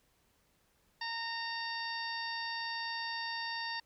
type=harmonic tone with a mistuned harmonic; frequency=921 Hz; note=A#5; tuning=21 cents flat; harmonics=1 / 2 / 3 / 4 / 5 / 6; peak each=-41 / -40 / -48 / -47 / -42 / -49 dBFS; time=1.01-3.8 s; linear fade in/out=5 ms; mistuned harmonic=6; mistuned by=-20 cents; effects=pink hiss -72 dBFS RMS until 3.85 s